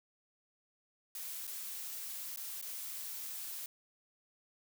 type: noise with dropouts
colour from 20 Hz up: blue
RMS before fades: -43 dBFS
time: 1.15-3.66 s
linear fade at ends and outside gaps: 2 ms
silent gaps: 1.47-1.475 / 2.361-2.372 / 2.615-2.624 s
effects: none